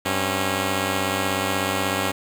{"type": "tone pair together", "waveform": "5% pulse", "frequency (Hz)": [96.34, 272.5], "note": ["G2", "C#4"], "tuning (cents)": [-30, -29], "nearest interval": "octave + tritone", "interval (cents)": 1801, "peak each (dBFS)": -13, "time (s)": [0.05, 2.12], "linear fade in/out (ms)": 10, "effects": []}